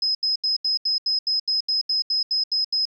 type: tone bursts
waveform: sine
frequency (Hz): 5090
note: D#8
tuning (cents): +39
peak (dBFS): -19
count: 14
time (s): 0.02-2.854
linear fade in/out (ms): 5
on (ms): 130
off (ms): 78
effects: 10-bit